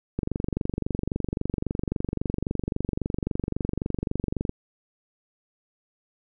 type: click train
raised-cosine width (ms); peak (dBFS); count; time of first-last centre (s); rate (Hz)
3; -13; 103; 0.19-4.494; 23.7
effects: none